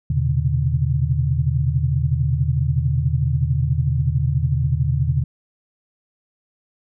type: tone cluster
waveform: sine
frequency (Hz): 81 / 121.2 / 132 / 145.8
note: E2 / B2 / C3 / D3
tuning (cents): -30 / -32 / +16 / -12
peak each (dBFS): -22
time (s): 0.1-5.24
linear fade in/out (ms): 5
effects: none